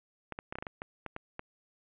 clicks, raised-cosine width 0.5 ms, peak -23 dBFS, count 11, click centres 0.323 / 0.389 / 0.525 / 0.555 / 0.586 / 0.625 / 0.668 / 0.819 / 1.063 / 1.164 / 1.394 s, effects resampled to 8000 Hz + 10-bit

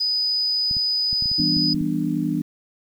sine tone, 4978 Hz, D#8, in tune, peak -19 dBFS, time 0-1.74 s, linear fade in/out 10 ms
clicks, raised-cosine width 5 ms, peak -22 dBFS, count 10, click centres 0.712 / 0.768 / 1.129 / 1.224 / 1.258 / 1.316 / 1.398 / 1.569 / 1.747 / 1.813 s
sine chord, E minor seventh, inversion none, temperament just, 164.81 / 197.78 / 247.2 / 296.7 Hz, E3 / G3 / B3 / D4, 0 / +16 / +2 / +18 cents, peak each -26 / -28 / -26 / -24 dBFS, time 1.38-2.42 s, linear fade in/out 10 ms
effects 8-bit

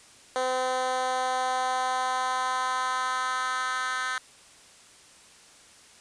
10% pulse tone with high-pass filter sweep, 256.2 Hz, C4, 36 cents flat, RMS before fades -28 dBFS, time 0.36-4.18 s, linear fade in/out 0 ms, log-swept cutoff 530 to 1500 Hz, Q 2.4, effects white hiss -53 dBFS RMS until 6 s + resampled to 22050 Hz

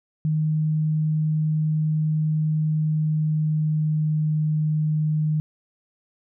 sine tone with pitch glide, 155 to 153.84 Hz, D#3 to D#3, -6 to -19 cents, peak -19 dBFS, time 0.25-5.4 s, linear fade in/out 0 ms, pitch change -13 cents, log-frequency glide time 2.63-4.35 s, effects none

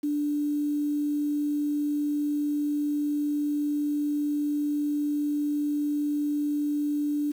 sine tone with quantisation, 293.7 Hz, D4, in tune, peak -24 dBFS, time 0.03-7.32 s, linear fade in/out 10 ms, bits 8, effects none

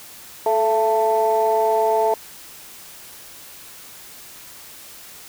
sine tone cluster, 436.1 / 671 / 886 Hz, A4 / E5 / A5, -15 / +31 / +12 cents, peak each -19 dBFS, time 0.46-2.14 s, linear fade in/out 2 ms, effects tanh soft clip ceiling -8 dBFS + white hiss -41 dBFS RMS until 5.28 s

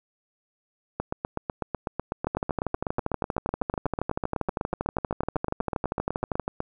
two click trains, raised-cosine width 1 ms, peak -13 / -12 dBFS, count 46 / 53, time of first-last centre 1-6.604 / 2.27-6.397 s, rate 8.03 / 12.6 Hz, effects none

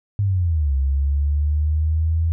sine linear two-way sweep, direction down then up, 103.5 to 67 to 82.8 Hz, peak -16 dBFS, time 0.19-2.32 s, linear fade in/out 0 ms, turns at 0.75 s, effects none

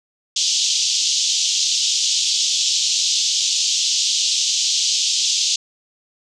white band-pass noise, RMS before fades -19 dBFS, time 0.36-5.56 s, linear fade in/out 5 ms, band 3000 to 6900 Hz, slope 48 dB/octave, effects none

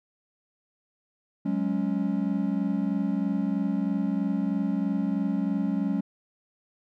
triangle chord, F# suspended second, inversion none, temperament just, 185 / 208.1 / 277.5 Hz, F#3 / G#3 / C#4, 0 / +4 / +2 cents, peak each -27 / -26 / -27 dBFS, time 1.45-6.01 s, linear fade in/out 10 ms, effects none

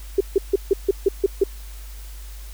sine tone bursts, 392 Hz, G4, in tune, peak -12 dBFS, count 8, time 0.18-1.438 s, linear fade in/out 5 ms, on 26 ms, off 150 ms, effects added 50 Hz sine -34 dBFS peak until 2.53 s + white hiss -46 dBFS RMS until 2.53 s

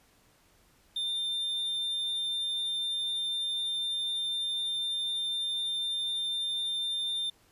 triangle tone, 3598 Hz, A7, 38 cents sharp, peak -28 dBFS, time 0.96-7.3 s, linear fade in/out 5 ms, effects pink hiss -64 dBFS RMS until 7.51 s + resampled to 32000 Hz

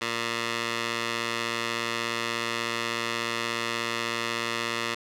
15% pulse tone with band-pass filter, 116.54 Hz, A#2, in tune, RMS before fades -30 dBFS, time 0.01-4.95 s, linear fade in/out 10 ms, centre 2700 Hz, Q 0.8, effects none

